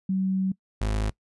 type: tone pair in turn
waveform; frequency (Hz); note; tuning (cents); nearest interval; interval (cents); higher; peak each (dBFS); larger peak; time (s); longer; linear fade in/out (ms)
sine / 35% pulse; 189.8 / 52.82; F#3 / G#1; +44 / +30; octave + minor seventh; 2214; first; -22 / -22; neither; 0.09-0.52 / 0.81-1.1; first; 5
effects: noise-tail reverb RT60 0.1 s tail -22 dB re dry + resampled to 24000 Hz